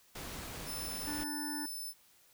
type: noise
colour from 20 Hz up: pink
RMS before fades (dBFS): -44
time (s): 0.15-1.24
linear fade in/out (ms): 5
type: tone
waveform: 5% pulse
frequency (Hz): 5280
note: E8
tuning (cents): +2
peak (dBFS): -34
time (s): 0.65-1.94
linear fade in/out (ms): 50
type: harmonic tone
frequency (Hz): 295.2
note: D4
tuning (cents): +9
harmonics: 1 / 3 / 5 / 6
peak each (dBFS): -39 / -46 / -49 / -47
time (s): 1.07-1.66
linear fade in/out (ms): 5
effects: white hiss -65 dBFS RMS until 2.33 s